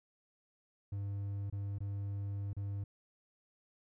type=tone with dropouts; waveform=triangle; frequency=100 Hz; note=G2; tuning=35 cents sharp; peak=-34 dBFS; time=0.92-2.84 s; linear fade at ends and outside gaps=5 ms; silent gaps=1.5-1.525 / 1.785-1.804 / 2.532-2.566 s; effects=none